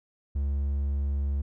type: tone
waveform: triangle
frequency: 70.1 Hz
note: C#2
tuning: 20 cents sharp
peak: -23 dBFS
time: 0.35-1.42 s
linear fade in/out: 10 ms
effects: none